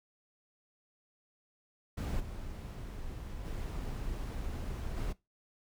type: noise with level steps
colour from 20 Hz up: brown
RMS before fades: -34 / -42 / -38 / -35 dBFS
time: 1.97-5.13 s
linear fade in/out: 10 ms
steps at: 2.19 / 3.44 / 4.96 s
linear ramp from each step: 20 ms
effects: noise-tail reverb RT60 0.2 s tail -19 dB re dry